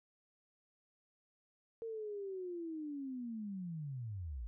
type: linear sweep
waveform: sine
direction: down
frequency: 460.2 to 50.7 Hz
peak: -40 dBFS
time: 1.82-4.47 s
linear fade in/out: 0 ms
effects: none